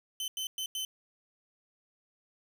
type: tone bursts at uneven times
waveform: sawtooth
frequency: 3057 Hz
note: G7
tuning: 44 cents flat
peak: -30 dBFS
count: 4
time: 0.2-0.28 / 0.37-0.47 / 0.58-0.66 / 0.75-0.85 s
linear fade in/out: 2 ms
effects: none